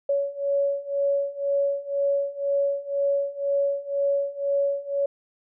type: beating tone pair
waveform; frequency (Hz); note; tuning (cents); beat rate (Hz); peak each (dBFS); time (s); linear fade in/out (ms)
sine; 560 / 562; C#5 / C#5; +18 / +24; 2; -26 / -24; 0.09-5.06; 5
effects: none